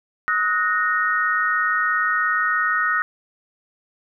sine tone cluster, 1267 / 1470 / 1853 Hz, D#6 / F#6 / A#6, +31 / -12 / -11 cents, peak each -22 dBFS, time 0.28-3.02 s, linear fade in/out 0 ms, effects none

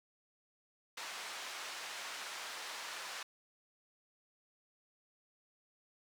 pink band-pass noise, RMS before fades -45 dBFS, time 0.97-3.23 s, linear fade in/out 5 ms, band 950 to 6600 Hz, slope 12 dB/octave, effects none

